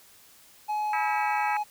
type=tone with pitch glide; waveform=triangle; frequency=846 to 840.6 Hz; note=G#5 to G#5; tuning=+32 to +21 cents; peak=-24 dBFS; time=0.68-1.64 s; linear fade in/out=20 ms; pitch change=-11 cents; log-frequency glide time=0.9-1.38 s
type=harmonic tone; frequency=323.6 Hz; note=E4; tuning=32 cents flat; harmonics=3 / 4 / 5 / 6 / 7 / 8; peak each=-33 / -34 / -35 / -36 / -36 / -37 dBFS; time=0.93-1.57 s; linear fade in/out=2 ms
effects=white hiss -55 dBFS RMS until 1.7 s